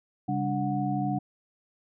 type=tone cluster; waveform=sine; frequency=135.4 / 198.8 / 291.8 / 733 Hz; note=C#3 / G3 / D4 / F#5; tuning=-40 / +25 / -11 / -16 cents; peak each=-31 dBFS; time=0.28-1.19 s; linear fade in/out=10 ms; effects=none